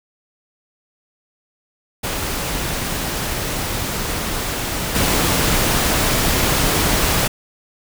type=noise with level steps; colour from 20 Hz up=pink; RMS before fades=-23 / -17 dBFS; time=2.03-7.28 s; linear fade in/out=10 ms; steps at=4.95 s; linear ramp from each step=2 ms; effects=none